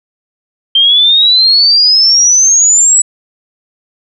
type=exponential sweep; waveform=sine; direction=up; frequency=3144 to 7902 Hz; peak=-4 dBFS; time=0.75-3.02 s; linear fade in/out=5 ms; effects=none